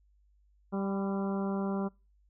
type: harmonic tone with a mistuned harmonic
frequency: 196 Hz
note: G3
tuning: in tune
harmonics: 1 / 2 / 3 / 4 / 5 / 6 / 7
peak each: -31 / -37 / -41 / -43 / -45 / -47 / -48 dBFS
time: 0.72-1.89 s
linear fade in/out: 20 ms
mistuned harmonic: 5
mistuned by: +31 cents
effects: noise-tail reverb RT60 0.3 s tail -26 dB re dry + added 50 Hz sine -63 dBFS peak until 2.29 s